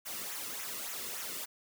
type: noise with flanger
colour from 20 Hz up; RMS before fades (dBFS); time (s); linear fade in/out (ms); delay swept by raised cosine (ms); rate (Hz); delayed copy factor
white; -40; 0.05-1.46; 20; 0.21 to 1.31; 3.5; -0.65
effects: none